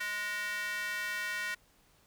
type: tone with high-pass filter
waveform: square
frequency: 207.7 Hz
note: G#3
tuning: in tune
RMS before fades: -36 dBFS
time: 0-1.55 s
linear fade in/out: 10 ms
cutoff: 1700 Hz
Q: 4.6
effects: pink hiss -66 dBFS RMS until 2.06 s